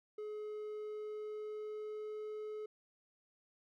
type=tone with pitch glide; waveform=triangle; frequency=423.9 to 427.3 Hz; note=G#4 to G#4; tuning=+35 to +49 cents; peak=-39 dBFS; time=0.18-2.66 s; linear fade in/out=5 ms; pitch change=+14 cents; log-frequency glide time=0.3-2.23 s; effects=none